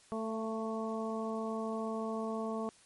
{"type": "harmonic tone with a mistuned harmonic", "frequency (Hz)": 221.5, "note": "A3", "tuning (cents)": 12, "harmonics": [1, 2, 3, 4, 5], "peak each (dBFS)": [-37, -39, -41, -46, -43], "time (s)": [0.12, 2.69], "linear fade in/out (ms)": 0, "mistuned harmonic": 3, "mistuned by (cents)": 15, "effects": ["white hiss -62 dBFS RMS until 2.85 s", "MP3 48 kbps"]}